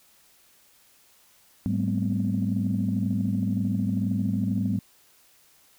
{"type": "tone cluster", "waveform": "sine", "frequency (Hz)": [106.3, 192.7, 214.7, 242.4, 255.4], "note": ["G#2", "G3", "A3", "B3", "C4"], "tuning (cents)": [41, -29, -42, -32, -42], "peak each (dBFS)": [-28, -26, -30, -34, -31], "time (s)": [1.66, 4.79], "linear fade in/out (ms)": 0, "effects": ["tanh soft clip ceiling -14 dBFS", "white hiss -59 dBFS RMS until 5.78 s"]}